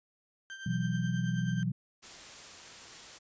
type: tone with tremolo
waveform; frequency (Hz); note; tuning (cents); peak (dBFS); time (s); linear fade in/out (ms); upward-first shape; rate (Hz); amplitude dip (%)
35% pulse; 1568; G6; 0; -38; 0.5-1.63; 0; triangle; 9.3; 65
type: chord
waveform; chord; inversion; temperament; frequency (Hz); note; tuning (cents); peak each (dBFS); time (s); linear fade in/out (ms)
sine; B suspended fourth; none; just; 123.47 / 164.63 / 185.21; B2 / E3 / F#3; 0 / -2 / +2; -33; 0.66-1.72; 5
type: noise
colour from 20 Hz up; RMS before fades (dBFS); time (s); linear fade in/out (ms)
white; -48; 2.02-3.19; 20
effects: resampled to 16000 Hz